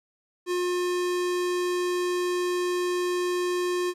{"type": "tone", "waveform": "square", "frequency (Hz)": 357.3, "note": "F4", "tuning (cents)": 40, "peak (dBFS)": -25, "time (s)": [0.46, 3.94], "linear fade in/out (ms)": 50, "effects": ["low-pass 11000 Hz 12 dB/octave", "11-bit"]}